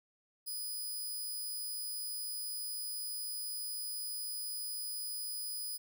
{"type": "tone", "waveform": "5% pulse", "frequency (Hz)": 4978, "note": "D#8", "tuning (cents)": 0, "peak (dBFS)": -31, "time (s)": [0.46, 5.78], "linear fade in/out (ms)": 20, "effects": []}